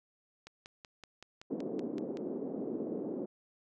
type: click train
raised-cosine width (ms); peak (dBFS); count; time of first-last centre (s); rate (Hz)
0.2; -31; 10; 0.47-2.171; 5.29
type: band-pass noise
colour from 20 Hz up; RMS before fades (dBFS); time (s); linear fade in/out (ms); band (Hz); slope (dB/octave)
white; -38; 1.5-3.26; 10; 220 to 410; 24
effects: none